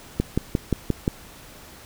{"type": "click train", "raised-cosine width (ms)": 3, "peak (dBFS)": -7, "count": 6, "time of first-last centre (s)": [0.2, 1.079], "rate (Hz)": 5.69, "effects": ["pink hiss -45 dBFS RMS until 1.85 s"]}